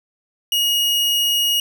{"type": "tone", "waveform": "40% pulse", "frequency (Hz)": 2879, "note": "F#7", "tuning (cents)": -48, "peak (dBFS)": -15, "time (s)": [0.52, 1.6], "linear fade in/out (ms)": 2, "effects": []}